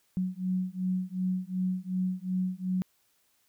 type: beating tone pair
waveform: sine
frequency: 183.3 / 186 Hz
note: F#3 / F#3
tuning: -16 / +9 cents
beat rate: 2.7 Hz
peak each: -31 dBFS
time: 0.17-2.82 s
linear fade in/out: 0 ms
effects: white hiss -70 dBFS RMS until 3.48 s